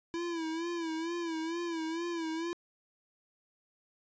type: tone with vibrato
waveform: square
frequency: 332.1 Hz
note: E4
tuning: 13 cents sharp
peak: -34 dBFS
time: 0.14-2.53 s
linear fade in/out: 0 ms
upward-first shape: sine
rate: 2.2 Hz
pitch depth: 73 cents each way
effects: resampled to 16000 Hz